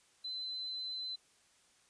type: tone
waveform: sine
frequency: 4046 Hz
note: B7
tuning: 41 cents sharp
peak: -38 dBFS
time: 0.24-1.16 s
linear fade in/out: 10 ms
effects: white hiss -68 dBFS RMS until 1.89 s + resampled to 22050 Hz